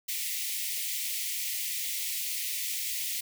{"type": "high-pass noise", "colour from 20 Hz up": "white", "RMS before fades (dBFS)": -33, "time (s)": [0.08, 3.21], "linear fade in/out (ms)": 10, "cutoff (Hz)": 1900, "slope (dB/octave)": 96, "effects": []}